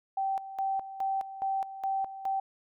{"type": "tone with tremolo", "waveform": "sine", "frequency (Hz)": 776, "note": "G5", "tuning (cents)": -18, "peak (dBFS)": -27, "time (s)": [0.17, 2.4], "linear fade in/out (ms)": 5, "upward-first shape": "square", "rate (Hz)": 2.4, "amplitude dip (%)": 75, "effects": []}